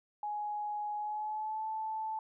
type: tone with pitch glide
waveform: sine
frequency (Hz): 836 to 875.5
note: G#5 to A5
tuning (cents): +11 to -9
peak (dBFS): -34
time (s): 0.23-2.19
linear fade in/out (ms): 2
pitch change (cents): +80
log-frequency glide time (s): 0.96-1.66
effects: none